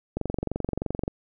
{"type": "click train", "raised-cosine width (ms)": 2, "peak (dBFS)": -14, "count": 22, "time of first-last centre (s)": [0.17, 1.079], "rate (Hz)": 23.1, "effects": []}